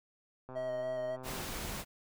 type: click train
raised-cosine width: 1 ms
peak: -33 dBFS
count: 120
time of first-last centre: 0.49-1.412 s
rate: 129 Hz
type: tone with vibrato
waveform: triangle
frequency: 632 Hz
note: D#5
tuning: 27 cents sharp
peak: -32 dBFS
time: 0.55-1.17 s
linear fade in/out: 20 ms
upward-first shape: square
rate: 3.6 Hz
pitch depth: 17 cents each way
type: noise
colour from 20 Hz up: pink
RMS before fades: -40 dBFS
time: 1.23-1.85 s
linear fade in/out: 50 ms
effects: none